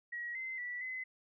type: tone with pitch steps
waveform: sine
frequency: 1909 / 2064 / 1958 / 2035 Hz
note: A#6 / C7 / B6 / C7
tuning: +41 / -24 / -15 / -49 cents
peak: -38 dBFS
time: 0.12-1.04 s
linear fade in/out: 10 ms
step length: 230 ms
effects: none